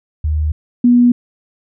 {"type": "tone pair in turn", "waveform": "sine", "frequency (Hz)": [76.5, 242.9], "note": ["D#2", "B3"], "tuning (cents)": [-29, -29], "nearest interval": "octave + minor sixth", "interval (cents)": 2000, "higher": "second", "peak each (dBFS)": [-13, -6], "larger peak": "second", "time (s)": [[0.24, 0.52], [0.84, 1.12]], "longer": "neither", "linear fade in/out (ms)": 5, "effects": []}